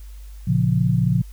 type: chord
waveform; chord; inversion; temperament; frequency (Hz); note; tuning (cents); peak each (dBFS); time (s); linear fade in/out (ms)
sine; Bb minor; none; equal with one note detuned; 116.54 / 139.72 / 174.61; Bb2 / Db3 / F3; 0 / +14 / 0; -20; 0.47-1.22; 10
effects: added 50 Hz sine -35 dBFS peak until 1.32 s + white hiss -54 dBFS RMS until 1.32 s